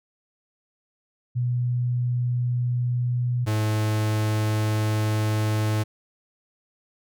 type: tone pair in turn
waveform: sine / 45% pulse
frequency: 122.7 / 107.57 Hz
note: B2 / A2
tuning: -11 / -39 cents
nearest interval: major second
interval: 228 cents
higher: first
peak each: -21 / -21 dBFS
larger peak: neither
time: 1.35-3.46 / 3.46-5.84 s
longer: second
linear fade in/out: 20 ms
effects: none